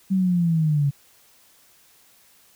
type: linear sweep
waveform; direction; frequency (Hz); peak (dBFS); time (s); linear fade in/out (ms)
sine; down; 193.3 to 138.59; -17; 0.1-0.91; 20
effects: white hiss -56 dBFS RMS until 2.55 s